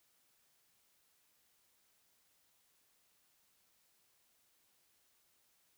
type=silence; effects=white hiss -74 dBFS RMS until 5.77 s